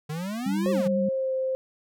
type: exponential two-way sweep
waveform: square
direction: up then down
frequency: 146.83 to 388.6 to 152.6 Hz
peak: -30 dBFS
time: 0.09-0.88 s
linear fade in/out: 10 ms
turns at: 0.71 s
type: tone with vibrato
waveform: sine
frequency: 196 Hz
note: G3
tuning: in tune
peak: -24 dBFS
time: 0.46-1.09 s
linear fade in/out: 5 ms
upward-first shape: triangle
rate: 12 Hz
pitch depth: 36 cents each way
type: tone with pitch glide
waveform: sine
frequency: 535 to 523.7 Hz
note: C5 to C5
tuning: +38 to +1 cents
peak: -24 dBFS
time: 0.66-1.55 s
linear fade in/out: 0 ms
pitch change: -37 cents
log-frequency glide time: 1.05-1.33 s
effects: none